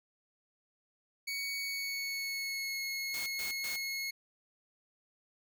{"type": "tone with pitch glide", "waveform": "25% pulse", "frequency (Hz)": [2238, 2174], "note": ["C#7", "C#7"], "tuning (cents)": [16, -34], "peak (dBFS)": -31, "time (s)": [1.27, 4.11], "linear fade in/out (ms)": 10, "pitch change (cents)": -50, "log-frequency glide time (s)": [1.58, 2.82]}
{"type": "noise bursts", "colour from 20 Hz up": "white", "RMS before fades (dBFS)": -43, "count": 3, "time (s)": [3.14, 3.76], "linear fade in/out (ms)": 0, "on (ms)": 120, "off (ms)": 130}
{"effects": []}